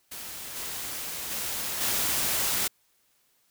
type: noise with level steps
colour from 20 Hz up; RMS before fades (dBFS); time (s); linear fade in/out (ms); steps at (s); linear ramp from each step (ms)
white; -39 / -35 / -32 / -27; 0.11-2.68; 10; 0.55 / 1.3 / 1.8; 20
effects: white hiss -68 dBFS RMS until 3.5 s